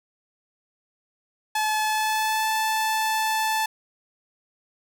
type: tone with pitch glide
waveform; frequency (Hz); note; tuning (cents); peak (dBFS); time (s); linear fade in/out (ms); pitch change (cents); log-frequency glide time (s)
sawtooth; 861 to 876.1; A5 to A5; -38 to -8; -18; 1.55-3.66; 5; +30; 1.82-2.52
effects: none